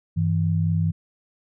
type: tone pair together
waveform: sine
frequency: 97.9 / 162.46 Hz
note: G2 / E3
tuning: -2 / -25 cents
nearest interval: major sixth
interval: 877 cents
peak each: -22 / -21 dBFS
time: 0.16-0.92 s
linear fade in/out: 20 ms
effects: none

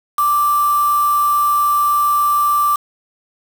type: tone with quantisation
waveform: sine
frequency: 1174.7 Hz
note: D6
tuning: in tune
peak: -12 dBFS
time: 0.18-2.76 s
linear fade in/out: 5 ms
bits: 4
effects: none

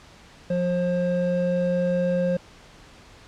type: tone pair together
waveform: triangle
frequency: 177.56 / 533 Hz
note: F3 / C5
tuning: +29 / +32 cents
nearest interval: octave + perfect fifth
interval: 1903 cents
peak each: -22 / -21 dBFS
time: 0.5-2.37 s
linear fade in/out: 5 ms
effects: pink hiss -49 dBFS RMS until 3.27 s + low-pass 6000 Hz 12 dB/octave

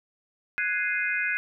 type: chord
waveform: sine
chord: Ab dominant seventh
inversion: third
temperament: equal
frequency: 1480 / 1661.2 / 2093 / 2489 Hz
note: Gb6 / Ab6 / C7 / Eb7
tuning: 0 / 0 / 0 / 0 cents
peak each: -30 dBFS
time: 0.58-1.37 s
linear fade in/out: 0 ms
effects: none

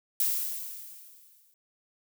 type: noise with exponential decay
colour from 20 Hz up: violet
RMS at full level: -25 dBFS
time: 0.2-1.54 s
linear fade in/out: 2 ms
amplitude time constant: 290 ms
effects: none

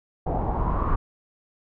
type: noise with low-pass filter sweep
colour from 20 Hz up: brown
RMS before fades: -24 dBFS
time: 0.26-0.96 s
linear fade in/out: 10 ms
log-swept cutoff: 760 to 1200 Hz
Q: 5.6
effects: none

